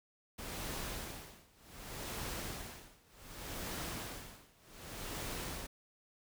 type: noise with tremolo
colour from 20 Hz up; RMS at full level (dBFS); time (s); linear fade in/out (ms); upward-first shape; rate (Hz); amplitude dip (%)
pink; -41; 0.38-5.67; 10; sine; 0.66; 95
effects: none